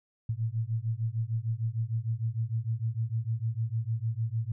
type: beating tone pair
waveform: sine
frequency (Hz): 110 / 116.6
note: A2 / A#2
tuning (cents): 0 / +1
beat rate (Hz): 6.6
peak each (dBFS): -31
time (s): 0.29-4.52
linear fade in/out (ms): 5
effects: none